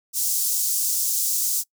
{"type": "high-pass noise", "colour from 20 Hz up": "pink", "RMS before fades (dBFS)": -23, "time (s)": [0.13, 1.64], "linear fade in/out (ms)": 50, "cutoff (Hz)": 6000, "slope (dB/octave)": 24, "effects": ["noise-tail reverb RT60 0.1 s tail -23 dB re dry"]}